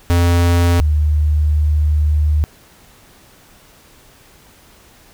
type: tone pair in turn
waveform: square / sine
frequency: 86.5 / 75.48 Hz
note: F2 / D2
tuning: -16 / +48 cents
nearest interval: major second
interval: 236 cents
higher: first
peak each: -11 dBFS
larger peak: neither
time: 0.1-0.8 / 0.8-2.44 s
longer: second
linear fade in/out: 0 ms
effects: pink hiss -47 dBFS RMS until 5.13 s